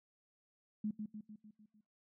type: tone with echo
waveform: sine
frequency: 212.3 Hz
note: G#3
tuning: 38 cents sharp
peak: -34 dBFS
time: 0.84-0.91 s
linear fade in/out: 5 ms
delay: 150 ms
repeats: 6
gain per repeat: -5 dB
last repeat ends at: 1.81 s
effects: noise-tail reverb RT60 0.3 s tail -23 dB re dry